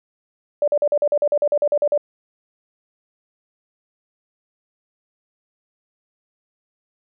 sine tone bursts, 587.3 Hz, D5, in tune, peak -14 dBFS, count 14, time 0.62-1.977 s, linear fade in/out 2 ms, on 57 ms, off 43 ms, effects none

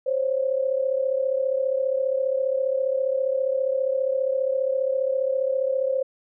sine tone pair together, 523.3 / 558.2 Hz, C5 / C#5, 0 / +12 cents, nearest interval minor second, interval 112 cents, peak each -22 / -26 dBFS, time 0.06-6.03 s, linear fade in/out 10 ms, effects none

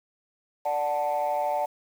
sine chord, D major, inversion none, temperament equal, 587.3 / 740 / 880 Hz, D5 / F#5 / A5, 0 / 0 / 0 cents, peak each -27 dBFS, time 0.65-1.66 s, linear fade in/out 10 ms, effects tanh soft clip ceiling -19 dBFS + 8-bit

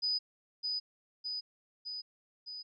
sine tone with echo, 4978 Hz, D#8, in tune, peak -29 dBFS, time 0.02-0.19 s, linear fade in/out 20 ms, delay 610 ms, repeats 4, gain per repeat -3 dB, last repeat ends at 2.63 s, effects none

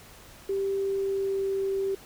sine tone with pitch glide, 392 to 389.3 Hz, G4 to G4, 0 to -12 cents, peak -25 dBFS, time 0.49-1.95 s, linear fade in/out 5 ms, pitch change -12 cents, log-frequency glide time 0.8-1.58 s, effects pink hiss -50 dBFS RMS until 2.05 s

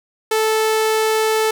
sawtooth tone, 438.1 Hz, A4, 7 cents flat, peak -11 dBFS, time 0.31-1.51 s, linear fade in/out 5 ms, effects none

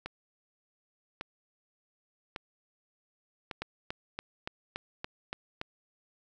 two click trains, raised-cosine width 0.3 ms, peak -19 / -21 dBFS, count 8 / 4, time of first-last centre 3.62-5.614 / 0.06-3.512 s, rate 3.51 / 0.869 Hz, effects none

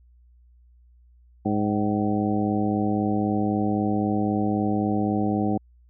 harmonic tone with a mistuned harmonic, 103.83 Hz, G#2, in tune, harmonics 1 / 2 / 3 / 4 / 5 / 6 / 7, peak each -30 / -24 / -26 / -33 / -34 / -37 / -30 dBFS, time 1.45-5.58 s, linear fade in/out 10 ms, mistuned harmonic 7, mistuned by +74 cents, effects added 60 Hz sine -52 dBFS peak until 5.89 s

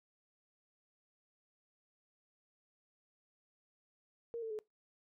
sine tone with pitch steps, 466.2 / 446.7 / 428 Hz, A#4 / A4 / A4, 0 / +26 / -48 cents, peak -38 dBFS, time 4.34-4.589 s, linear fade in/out 0 ms, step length 83 ms, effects noise-tail reverb RT60 0.2 s tail -23 dB re dry

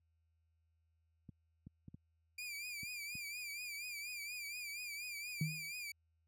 clicks, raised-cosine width 5 ms, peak -37 dBFS, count 6, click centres 1.291 / 1.669 / 1.882 / 1.944 / 2.832 / 3.153 s
sawtooth tone with vibrato, 2380 Hz, D7, 22 cents sharp, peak -40 dBFS, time 2.38-5.92 s, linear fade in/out 5 ms, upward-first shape triangle, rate 4.2 Hz, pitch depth 93 cents each way
sine tone with exponential decay, 155.56 Hz, D#3, in tune, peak -30 dBFS, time 5.41-5.71 s, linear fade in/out 2 ms, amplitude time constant 65 ms
effects added 81 Hz sine -70 dBFS peak until 6.27 s + high-pass 100 Hz 12 dB/octave

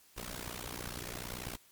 pink noise with amplitude modulation, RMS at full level -38 dBFS, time 0.16-1.57 s, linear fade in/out 20 ms, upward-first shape sine, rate 60.5 Hz, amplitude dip 95%, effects white hiss -63 dBFS RMS until 1.71 s + MP3 96 kbps

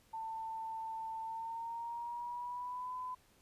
sine tone with pitch glide, 893 to 1008.2 Hz, A5 to B5, +25 to +35 cents, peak -39 dBFS, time 0.13-3.15 s, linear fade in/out 10 ms, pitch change +210 cents, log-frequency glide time 1.22-2.95 s, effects pink hiss -68 dBFS RMS until 3.41 s + resampled to 32000 Hz

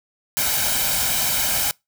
white noise with comb filter, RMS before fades -21 dBFS, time 0.37-1.71 s, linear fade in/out 0 ms, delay 1.3 ms, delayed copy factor +0.65, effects noise-tail reverb RT60 0.2 s tail -25 dB re dry

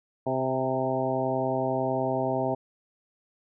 harmonic tone with a mistuned harmonic, 130.81 Hz, C3, in tune, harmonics 1 / 2 / 3 / 4 / 5 / 6 / 7, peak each -34 / -32 / -32 / -33 / -29 / -33 / -35 dBFS, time 0.26-2.55 s, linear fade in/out 10 ms, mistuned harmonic 6, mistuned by +20 cents, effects none

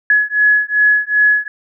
sine beating tone pair, 1691 / 1693.6 Hz, G#6 / G#6, +31 / +33 cents, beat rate 2.6 Hz, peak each -13 dBFS, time 0.1-1.48 s, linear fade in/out 2 ms, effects none

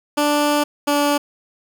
15% pulse tone pair in turn, 293.7 / 289.5 Hz, D4 / D4, 0 / -25 cents, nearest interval unison, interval 25 cents, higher first, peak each -9 dBFS, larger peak neither, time 0.17-0.64 / 0.87-1.18 s, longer first, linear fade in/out 10 ms, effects none

